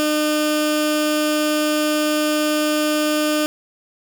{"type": "tone with notch filter", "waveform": "15% pulse", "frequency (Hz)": 303, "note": "D#4", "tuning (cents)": -46, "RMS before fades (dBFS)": -19, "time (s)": [0, 3.46], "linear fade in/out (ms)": 0, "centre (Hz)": 940, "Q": 1.8, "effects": []}